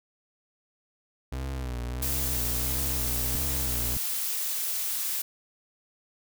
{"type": "tone with vibrato", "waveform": "35% pulse", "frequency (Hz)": 63.4, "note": "B1", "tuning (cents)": 46, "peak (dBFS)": -29, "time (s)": [1.32, 3.96], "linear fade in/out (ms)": 5, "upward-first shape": "sine", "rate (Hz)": 1.5, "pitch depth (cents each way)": 94}
{"type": "noise", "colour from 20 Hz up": "blue", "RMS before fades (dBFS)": -30, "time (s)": [2.02, 5.22], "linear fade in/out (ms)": 5}
{"type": "clicks", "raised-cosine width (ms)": 5, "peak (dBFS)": [-21, -23], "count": 2, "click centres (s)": [3.35, 3.967]}
{"effects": []}